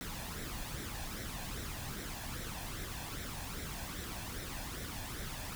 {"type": "noise with flanger", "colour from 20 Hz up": "pink", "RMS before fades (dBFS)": -42, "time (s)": [0.01, 5.55], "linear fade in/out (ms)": 0, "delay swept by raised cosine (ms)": [0.52, 1.2], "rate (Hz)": 2.5, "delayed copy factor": 0.55, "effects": []}